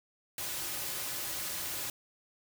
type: noise with comb filter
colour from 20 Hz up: white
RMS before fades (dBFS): -37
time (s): 0.38-1.9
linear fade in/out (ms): 2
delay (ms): 4.4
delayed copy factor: -0.5
effects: none